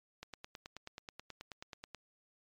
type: click train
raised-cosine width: 0.2 ms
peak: -28 dBFS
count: 17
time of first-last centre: 0.23-1.947 s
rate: 9.32 Hz
effects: MP3 96 kbps